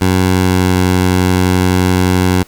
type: tone with pitch glide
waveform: 15% pulse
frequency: 92.5 to 91.65 Hz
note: F#2 to F#2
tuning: 0 to -16 cents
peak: -3 dBFS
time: 0.01-2.43 s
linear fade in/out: 5 ms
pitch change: -16 cents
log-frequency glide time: 0.25-0.79 s
effects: pink hiss -43 dBFS RMS until 2.47 s